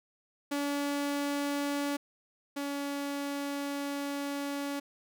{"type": "tone pair in turn", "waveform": "sawtooth", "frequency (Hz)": [285.6, 283], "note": ["D4", "C#4"], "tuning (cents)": [-48, 36], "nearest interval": "unison", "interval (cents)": 16, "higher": "first", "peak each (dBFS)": [-26, -29], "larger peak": "first", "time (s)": [[0.51, 1.97], [2.56, 4.8]], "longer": "second", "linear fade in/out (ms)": 10, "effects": []}